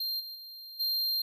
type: tone with level steps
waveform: square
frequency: 4186 Hz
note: C8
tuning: in tune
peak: -31 / -40 / -44 / -28 dBFS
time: 0-1.22 s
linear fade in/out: 5 ms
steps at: 0.19 / 0.34 / 0.79 s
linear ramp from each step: 20 ms
effects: none